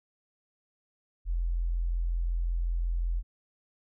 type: tone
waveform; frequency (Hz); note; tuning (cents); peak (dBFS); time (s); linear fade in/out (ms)
sine; 42.74; F1; -37; -26; 1.25-3.23; 50
effects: none